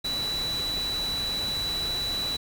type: tone in noise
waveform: sine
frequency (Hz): 3951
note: B7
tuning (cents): 0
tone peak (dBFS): -27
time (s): 0.04-2.37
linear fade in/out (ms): 10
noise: pink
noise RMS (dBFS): -36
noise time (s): 0.04-2.37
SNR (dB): +6
effects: none